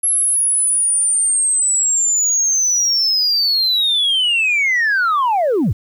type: linear sweep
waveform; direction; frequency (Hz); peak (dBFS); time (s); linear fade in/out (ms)
sine; down; 11175 to 69.3; -11; 0.03-5.73; 10
effects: tanh soft clip ceiling -11 dBFS + 8-bit